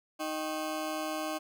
25% pulse ring-modulated tone, 466.2 Hz, A#4, in tune, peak -26 dBFS, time 0.19-1.39 s, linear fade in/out 20 ms, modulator 154 Hz, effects none

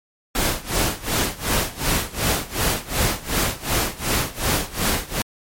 pink noise with tremolo, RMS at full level -19 dBFS, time 0.35-5.22 s, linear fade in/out 2 ms, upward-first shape sine, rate 2.7 Hz, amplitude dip 90%, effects MP3 64 kbps

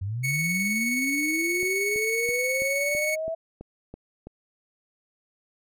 sine linear sweep, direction up, 91 to 659.3 Hz, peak -27 dBFS, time 0.01-3.35 s, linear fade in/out 10 ms
45% pulse tone with tremolo, 2217 Hz, C#7, in tune, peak -24 dBFS, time 0.23-3.16 s, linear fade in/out 20 ms, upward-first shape square, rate 19 Hz, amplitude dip 25%
click train, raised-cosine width 2 ms, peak -26 dBFS, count 9, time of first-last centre 1.63-4.27 s, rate 3.03 Hz
effects none

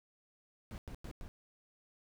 brown noise bursts, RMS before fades -45 dBFS, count 4, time 0.71-1.28 s, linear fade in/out 0 ms, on 69 ms, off 98 ms, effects none

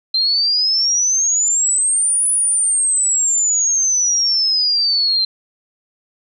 sine exponential two-way sweep, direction up then down, 4111 to 9956 to 4111 Hz, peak -13 dBFS, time 0.14-5.25 s, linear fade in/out 5 ms, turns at 2.28 s, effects none

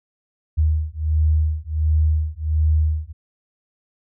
sine beating tone pair, 77 / 78.4 Hz, D#2 / D#2, -17 / +14 cents, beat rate 1.4 Hz, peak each -19 dBFS, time 0.57-3.13 s, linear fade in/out 20 ms, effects none

